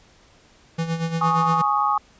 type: tone with tremolo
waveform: square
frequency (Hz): 164.81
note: E3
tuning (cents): 0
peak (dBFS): -21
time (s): 0.78-1.62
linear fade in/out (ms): 10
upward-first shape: sine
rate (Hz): 8.6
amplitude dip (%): 65
type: chord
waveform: sine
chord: Ab suspended fourth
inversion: none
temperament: equal with one note detuned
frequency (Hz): 834 / 1108.7 / 1244.5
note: Ab5 / Db6 / Eb6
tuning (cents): +7 / 0 / 0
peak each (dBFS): -22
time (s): 1.21-1.98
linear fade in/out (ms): 5
effects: pink hiss -54 dBFS RMS until 2.19 s + resampled to 16000 Hz